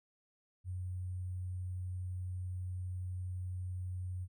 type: tone with sample-and-hold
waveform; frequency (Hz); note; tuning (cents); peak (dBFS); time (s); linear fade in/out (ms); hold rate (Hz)
sine; 91.2; F#2; -24; -37; 0.64-4.28; 50; 8820
effects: none